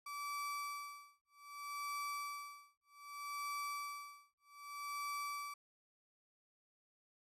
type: tone with tremolo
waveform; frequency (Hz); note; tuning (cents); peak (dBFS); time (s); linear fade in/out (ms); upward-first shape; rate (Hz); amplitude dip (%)
35% pulse; 1156; D6; -28; -38; 0.06-5.54; 5; sine; 0.64; 100
effects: resampled to 32000 Hz